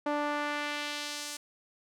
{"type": "tone with band-pass filter sweep", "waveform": "sawtooth", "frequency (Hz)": 293.7, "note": "D4", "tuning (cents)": 0, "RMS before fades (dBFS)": -34, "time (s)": [0.06, 1.37], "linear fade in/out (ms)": 5, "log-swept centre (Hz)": [750, 7600], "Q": 0.98, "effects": []}